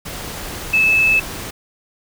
sine tone in noise, 2612 Hz, E7, 17 cents flat, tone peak -11 dBFS, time 0.73-1.2 s, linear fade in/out 10 ms, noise pink, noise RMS -29 dBFS, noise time 0.05-1.51 s, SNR +15 dB, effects none

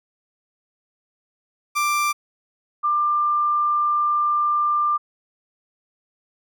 30% pulse / sine tone pair in turn, 1180 / 1191 Hz, D6 / D6, +8 / +24 cents, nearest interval unison, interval 16 cents, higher second, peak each -16 / -17 dBFS, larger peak first, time 1.75-2.13 / 2.83-4.98 s, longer second, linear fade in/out 20 ms, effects none

